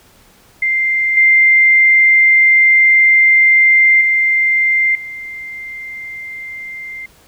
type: tone with level steps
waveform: sine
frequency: 2093 Hz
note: C7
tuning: in tune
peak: -12 / -6 / -10 / -25 dBFS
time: 0.62-7.06 s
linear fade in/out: 5 ms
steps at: 1.17 / 4.01 / 4.95 s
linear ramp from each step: 2 ms
effects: pink hiss -48 dBFS RMS until 7.27 s